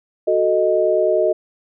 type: chord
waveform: sine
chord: D# diminished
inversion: first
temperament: equal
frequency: 370 / 440 / 622.3 Hz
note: F#4 / A4 / D#5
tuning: 0 / 0 / 0 cents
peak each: -19 / -20 / -16 dBFS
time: 0.27-1.33 s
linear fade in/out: 10 ms
effects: none